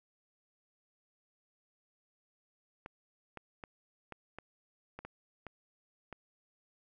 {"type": "clicks", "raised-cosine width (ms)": 0.5, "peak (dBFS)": -29, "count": 9, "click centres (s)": [2.861, 3.373, 3.638, 4.123, 4.386, 4.99, 5.05, 5.467, 6.127], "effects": []}